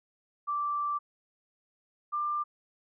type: tone pair in turn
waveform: sine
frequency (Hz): 1170 / 1190.5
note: D6 / D6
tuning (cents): -7 / +23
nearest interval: unison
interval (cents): 30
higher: second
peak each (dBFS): -28 / -28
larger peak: neither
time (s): 0.47-0.99 / 2.12-2.44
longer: first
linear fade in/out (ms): 20
effects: none